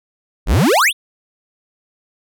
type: exponential sweep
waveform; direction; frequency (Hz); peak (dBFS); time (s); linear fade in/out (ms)
square; up; 35.77 to 3858; -11; 0.46-0.93; 50
effects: none